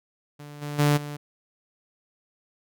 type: tone with level steps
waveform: sawtooth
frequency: 146.5 Hz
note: D3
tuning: 4 cents flat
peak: -36 / -27 / -14 / -29 dBFS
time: 0.39-1.17 s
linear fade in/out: 10 ms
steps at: 0.61 / 0.78 / 0.96 s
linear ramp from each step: 20 ms
effects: none